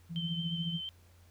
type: tone with tremolo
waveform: sine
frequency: 166.7 Hz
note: E3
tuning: 20 cents sharp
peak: -30 dBFS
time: 0.09-0.81 s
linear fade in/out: 50 ms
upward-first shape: triangle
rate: 14 Hz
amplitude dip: 75%
type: tone with vibrato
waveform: sine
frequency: 3097 Hz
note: G7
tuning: 22 cents flat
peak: -37 dBFS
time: 0.16-0.89 s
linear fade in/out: 0 ms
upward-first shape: square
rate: 8.7 Hz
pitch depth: 14 cents each way
effects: added 87 Hz sine -58 dBFS peak until 1.3 s + pink hiss -66 dBFS RMS until 1.3 s